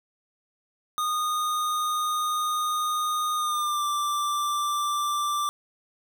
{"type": "tone with pitch glide", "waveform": "square", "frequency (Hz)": [1231, 1176.8], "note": ["D#6", "D6"], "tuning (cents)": [-19, 3], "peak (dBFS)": -25, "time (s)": [0.98, 5.49], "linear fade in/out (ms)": 0, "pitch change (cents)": -78, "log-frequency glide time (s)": [3.36, 3.85], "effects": []}